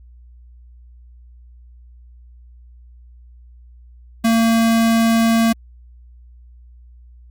square tone, 227.6 Hz, A#3, 41 cents flat, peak -13 dBFS, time 4.24-5.53 s, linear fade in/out 10 ms, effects added 60 Hz sine -41 dBFS peak until 7.3 s + Opus 48 kbps

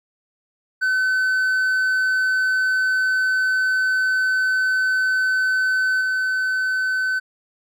triangle tone with level steps, 1519 Hz, F#6, 45 cents sharp, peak -15 / -17 dBFS, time 0.81-7.2 s, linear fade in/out 20 ms, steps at 6.01 s, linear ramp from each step 2 ms, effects none

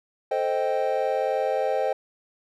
triangle chord, A half-diminished seventh, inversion none, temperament equal, 440 / 523.3 / 622.3 / 784 Hz, A4 / C5 / Eb5 / G5, 0 / 0 / 0 / 0 cents, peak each -28 / -24 / -26 / -26 dBFS, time 0.31-1.93 s, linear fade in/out 5 ms, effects none

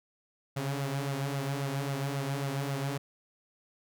sawtooth tone with flanger, 138.59 Hz, C#3, in tune, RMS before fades -33 dBFS, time 0.56-2.98 s, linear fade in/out 10 ms, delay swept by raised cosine 1.4 to 6 ms, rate 3.7 Hz, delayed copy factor +0.6, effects none

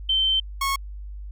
sine / sawtooth tone pair in turn, 3100 / 1096 Hz, G7 / C#6, -20 / -20 cents, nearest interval octave + tritone, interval 1800 cents, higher first, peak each -18 dBFS, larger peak neither, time 0.09-0.4 / 0.61-0.76 s, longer first, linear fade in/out 5 ms, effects added 50 Hz sine -33 dBFS peak until 1.31 s

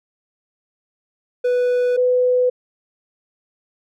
triangle / sine tone pair in turn, 493.9 / 499.6 Hz, B4 / B4, 0 / +20 cents, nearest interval unison, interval 20 cents, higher second, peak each -13 dBFS, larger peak neither, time 1.44-1.97 / 1.97-2.5 s, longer neither, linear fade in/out 10 ms, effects none

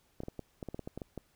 clicks, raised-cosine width 2 ms, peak -26 dBFS, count 12, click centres 0.204 / 0.235 / 0.284 / 0.393 / 0.628 / 0.687 / 0.745 / 0.793 / 0.875 / 0.976 / 1.018 / 1.177 s, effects pink hiss -70 dBFS RMS until 1.35 s

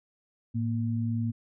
sine tone pair together, 110.71 / 233.1 Hz, A2 / A#3, +11 / 0 cents, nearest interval octave + minor second, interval 1289 cents, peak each -28 / -30 dBFS, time 0.54-1.32 s, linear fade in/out 20 ms, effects none

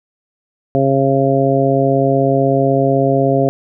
harmonic tone, 136.1 Hz, C#3, 31 cents flat, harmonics 1 / 2 / 3 / 4 / 5, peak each -17 / -17 / -17 / -17 / -17 dBFS, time 0.75-3.49 s, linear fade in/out 0 ms, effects none

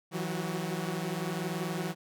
sawtooth tone cluster, 162.8 / 183.4 / 361.2 / 379 Hz, E3 / F#3 / F#4 / F#4, -21 / -15 / -42 / +42 cents, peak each -31 / -32 / -39 / -37 dBFS, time 0.11-1.95 s, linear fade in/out 50 ms, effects none

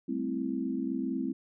sine chord, A minor seventh, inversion third, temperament equal, 196 / 220 / 261.6 / 329.6 Hz, G3 / A3 / C4 / E4, 0 / 0 / 0 / 0 cents, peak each -38 / -37 / -32 / -36 dBFS, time 0.08-1.33 s, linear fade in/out 10 ms, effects none

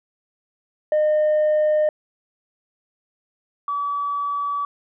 sine tone pair in turn, 610 / 1145.6 Hz, D#5 / D6, -34 / -43 cents, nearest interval major seventh, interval 1091 cents, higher second, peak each -13 / -21 dBFS, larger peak first, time 0.92-1.89 / 3.68-4.65 s, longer neither, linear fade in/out 2 ms, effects tanh soft clip ceiling -14 dBFS

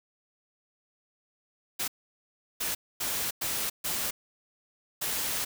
white noise bursts at uneven times, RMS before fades -31 dBFS, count 6, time 1.79-1.88 / 2.6-2.75 / 3-3.31 / 3.41-3.7 / 3.84-4.11 / 5.01-5.45 s, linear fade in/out 10 ms, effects none

